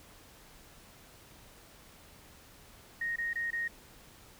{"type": "tone bursts", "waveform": "sine", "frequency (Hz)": 1864.7, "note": "A#6", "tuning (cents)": 0, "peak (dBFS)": -31, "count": 4, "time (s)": [3.01, 3.679], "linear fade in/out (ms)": 5, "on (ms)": 150, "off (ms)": 23, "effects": ["pink hiss -56 dBFS RMS until 4.39 s"]}